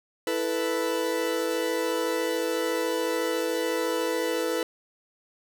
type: chord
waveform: 40% pulse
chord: E suspended fourth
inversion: none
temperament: equal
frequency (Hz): 329.6 / 440 / 493.9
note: E4 / A4 / B4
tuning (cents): 0 / 0 / 0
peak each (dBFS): -30 / -30 / -27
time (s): 0.27-4.63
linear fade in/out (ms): 2
effects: none